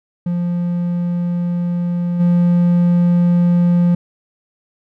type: tone with level steps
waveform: triangle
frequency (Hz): 174.61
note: F3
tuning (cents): 0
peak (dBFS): -14 / -8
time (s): 0.26-3.95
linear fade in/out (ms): 5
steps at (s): 2.19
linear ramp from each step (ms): 20
effects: none